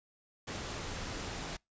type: noise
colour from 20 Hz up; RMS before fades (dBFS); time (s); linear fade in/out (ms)
pink; -40; 0.47-1.57; 10
effects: noise-tail reverb RT60 0.2 s tail -26 dB re dry + resampled to 16000 Hz